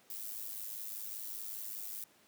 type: noise with amplitude modulation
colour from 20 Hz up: violet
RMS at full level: -40 dBFS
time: 0.1-2.04 s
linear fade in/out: 2 ms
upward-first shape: sine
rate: 105 Hz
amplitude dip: 65%
effects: pink hiss -65 dBFS RMS until 2.27 s + high-pass 200 Hz 12 dB/octave